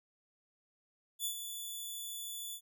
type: tone with ADSR envelope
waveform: 10% pulse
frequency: 3461 Hz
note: A7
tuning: 29 cents flat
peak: -25 dBFS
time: 1.19-2.61 s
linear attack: 59 ms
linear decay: 90 ms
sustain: -8 dB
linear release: 72 ms
effects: none